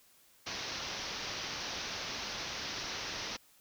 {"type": "low-pass noise", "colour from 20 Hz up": "white", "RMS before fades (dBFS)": -40, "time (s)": [0.46, 3.37], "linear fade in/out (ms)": 10, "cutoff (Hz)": 6100, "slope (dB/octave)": 96, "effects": ["white hiss -64 dBFS RMS until 3.6 s"]}